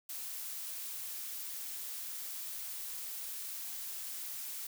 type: noise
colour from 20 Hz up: blue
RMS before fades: -42 dBFS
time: 0.09-4.67 s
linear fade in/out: 5 ms
effects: none